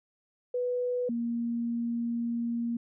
sine tone pair in turn, 493.9 / 234.7 Hz, B4 / A#3, 0 / +12 cents, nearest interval octave + minor second, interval 1288 cents, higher first, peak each -27 / -28 dBFS, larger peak first, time 0.54-1.09 / 1.09-2.77 s, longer second, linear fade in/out 5 ms, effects none

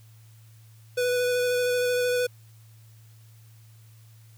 square tone with vibrato, 493.9 Hz, B4, in tune, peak -23 dBFS, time 0.97-2.27 s, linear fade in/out 10 ms, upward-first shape square, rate 13 Hz, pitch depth 9 cents each way, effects added 111 Hz sine -49 dBFS peak until 4.37 s + white hiss -61 dBFS RMS until 4.37 s

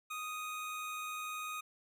25% pulse tone with amplitude modulation, 1244.5 Hz, D#6, in tune, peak -34 dBFS, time 0.1-1.61 s, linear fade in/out 10 ms, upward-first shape sine, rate 100 Hz, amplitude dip 30%, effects none

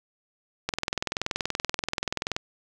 click train, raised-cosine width 0.2 ms, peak -9 dBFS, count 36, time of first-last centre 0.69-2.365 s, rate 20.9 Hz, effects none

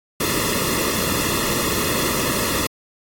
pink noise with comb filter, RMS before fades -21 dBFS, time 0.2-2.67 s, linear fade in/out 5 ms, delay 1.3 ms, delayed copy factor -0.85, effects AAC 64 kbps

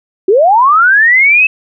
sine linear sweep, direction up, 354.1 to 2628 Hz, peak -4 dBFS, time 0.28-1.47 s, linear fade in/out 5 ms, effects none

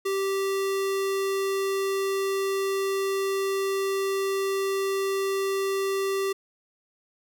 square tone, 390 Hz, G4, 9 cents flat, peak -25 dBFS, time 0.05-6.33 s, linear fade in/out 10 ms, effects none

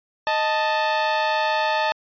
sawtooth tone pair together, 622.3 / 880 Hz, D#5 / A5, 0 / 0 cents, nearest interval tritone, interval 600 cents, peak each -20 / -17 dBFS, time 0.27-1.92 s, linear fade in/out 0 ms, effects resampled to 11025 Hz

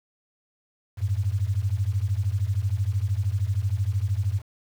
sine beating tone pair, 92.5 / 105.5 Hz, F#2 / G#2, 0 / +28 cents, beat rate 13 Hz, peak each -25 dBFS, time 0.97-4.42 s, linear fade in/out 50 ms, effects 8-bit

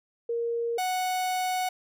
sine / 45% pulse tone pair in turn, 467.4 / 738.5 Hz, A#4 / F#5, +5 / -3 cents, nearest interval minor sixth, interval 792 cents, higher second, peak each -26 dBFS, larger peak neither, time 0.29-0.78 / 0.78-1.69 s, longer second, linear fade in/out 5 ms, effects none

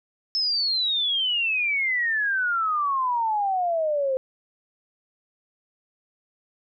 sine exponential sweep, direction down, 5280 to 515 Hz, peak -21 dBFS, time 0.35-4.17 s, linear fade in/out 0 ms, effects none

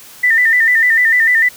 sine tone with vibrato, 1897 Hz, A#6, 30 cents sharp, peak -8 dBFS, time 0.23-1.49 s, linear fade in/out 10 ms, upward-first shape square, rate 6.7 Hz, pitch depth 79 cents each way, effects white hiss -38 dBFS RMS until 1.56 s

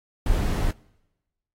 brown noise, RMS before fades -22 dBFS, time 0.26-0.71 s, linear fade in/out 2 ms, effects noise-tail reverb RT60 1.0 s tail -24 dB re dry + AAC 48 kbps

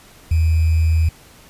sine tone with sample-and-hold, 80.8 Hz, E2, 34 cents flat, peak -12 dBFS, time 0.31-1.09 s, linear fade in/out 5 ms, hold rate 2450 Hz, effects pink hiss -46 dBFS RMS until 1.49 s + resampled to 32000 Hz

